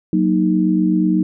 sine chord, D# minor, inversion first, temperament equal, 185 / 233.1 / 311.1 Hz, F#3 / A#3 / D#4, 0 / 0 / 0 cents, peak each -16 / -21 / -16 dBFS, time 0.13-1.23 s, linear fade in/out 2 ms, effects none

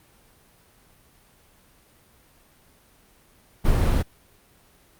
brown noise, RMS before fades -19 dBFS, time 3.64-4.03 s, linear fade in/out 20 ms, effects pink hiss -57 dBFS RMS until 4.99 s + Opus 32 kbps

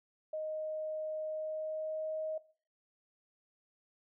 sine tone with pitch glide, 622.3 to 627.7 Hz, D#5 to D#5, 0 to +15 cents, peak -35 dBFS, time 0.33-2.38 s, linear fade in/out 5 ms, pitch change +15 cents, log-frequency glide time 1.25-2.15 s, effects noise-tail reverb RT60 0.4 s tail -18 dB re dry

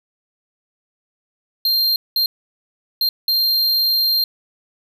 square tone bursts at uneven times, 4186 Hz, C8, in tune, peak -15 dBFS, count 4, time 1.65-1.96 / 2.16-2.26 / 3.01-3.09 / 3.28-4.24 s, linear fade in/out 2 ms, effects none

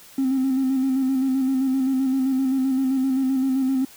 triangle tone with vibrato, 264.2 Hz, C4, 17 cents sharp, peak -15 dBFS, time 0.18-3.85 s, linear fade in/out 5 ms, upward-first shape square, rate 7.7 Hz, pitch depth 32 cents each way, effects tanh soft clip ceiling -15 dBFS + white hiss -47 dBFS RMS until 3.96 s

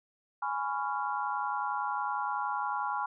sine chord, C# dominant seventh, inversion second, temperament just, 831.5 / 997.9 / 1108.7 / 1385.9 Hz, G#5 / B5 / C#6 / E#6, +2 / +18 / 0 / -14 cents, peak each -34 / -35 / -37 / -37 dBFS, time 0.42-3.06 s, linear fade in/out 5 ms, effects none

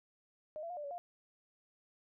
sine tone with pitch steps, 614 / 673 / 713 / 591 / 566 / 703 Hz, D#5 / E5 / F5 / D5 / C#5 / F5, -23 / +36 / +36 / +11 / +36 / +11 cents, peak -40 dBFS, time 0.56-0.98 s, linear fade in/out 0 ms, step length 70 ms, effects none

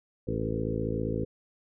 harmonic tone with a mistuned harmonic, 55 Hz, A1, in tune, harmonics 1 / 2 / 3 / 4 / 5 / 6 / 7 / 8 / 9, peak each -38 / -34 / -36 / -37 / -36 / -39 / -37 / -37 / -37 dBFS, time 0.27-1.25 s, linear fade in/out 10 ms, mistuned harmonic 8, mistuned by +31 cents, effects none

